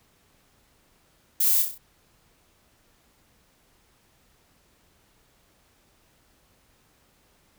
violet noise with echo, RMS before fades -22 dBFS, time 1.4-1.62 s, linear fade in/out 5 ms, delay 32 ms, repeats 5, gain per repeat -5 dB, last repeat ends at 1.78 s, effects pink hiss -63 dBFS RMS until 7.58 s

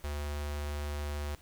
square tone with notch filter, 73.42 Hz, D2, in tune, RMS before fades -36 dBFS, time 0.04-1.35 s, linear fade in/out 0 ms, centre 160 Hz, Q 0.55, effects pink hiss -59 dBFS RMS until 1.41 s

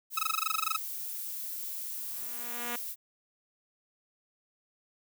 violet noise, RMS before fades -38 dBFS, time 0.1-2.96 s, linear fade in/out 50 ms
sawtooth tone bursts, 1286 Hz, E6, 43 cents flat, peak -22 dBFS, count 15, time 0.17-0.764 s, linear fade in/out 5 ms, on 20 ms, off 21 ms
5% pulse tone with exponential growth, 239.8 Hz, A#3, 49 cents sharp, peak -22 dBFS, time 1.74-2.76 s, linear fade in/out 5 ms, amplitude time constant 220 ms
effects none

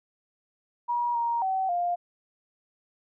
sine tone with pitch steps, 958 / 938 / 762 / 702 Hz, A#5 / A#5 / G5 / F5, +47 / +11 / -49 / +9 cents, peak -24 dBFS, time 0.88-1.96 s, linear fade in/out 20 ms, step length 270 ms, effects none

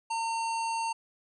harmonic tone, 910 Hz, A#5, 42 cents flat, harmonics 1 / 3 / 5 / 7 / 9 / 10, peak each -29 / -39 / -43 / -46 / -48 / -49 dBFS, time 0.1-0.93 s, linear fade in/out 10 ms, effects none

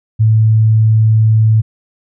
sine tone, 110 Hz, A2, in tune, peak -6 dBFS, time 0.19-1.62 s, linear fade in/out 20 ms, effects none

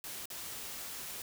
white noise with dropouts, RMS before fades -43 dBFS, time 0.04-1.22 s, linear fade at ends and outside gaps 1 ms, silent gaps 0.256-0.302 s, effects none

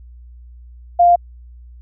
sine tone, 698.5 Hz, F5, in tune, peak -7 dBFS, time 0.99-1.16 s, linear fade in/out 10 ms, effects added 60 Hz sine -37 dBFS peak until 1.81 s

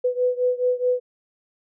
sine beating tone pair, 496.4 / 501.1 Hz, B4 / B4, +9 / +25 cents, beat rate 4.7 Hz, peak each -21 / -23 dBFS, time 0.04-1 s, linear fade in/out 10 ms, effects none

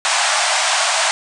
pink band-pass noise, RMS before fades -17 dBFS, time 0.05-1.11 s, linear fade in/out 0 ms, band 620 to 9300 Hz, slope 96 dB/octave, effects none

